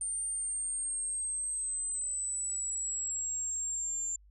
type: exponential sweep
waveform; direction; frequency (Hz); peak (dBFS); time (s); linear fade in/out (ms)
sine; down; 8920 to 7270; -32; 0.01-4.16; 2
effects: added 50 Hz sine -56 dBFS peak until 4.3 s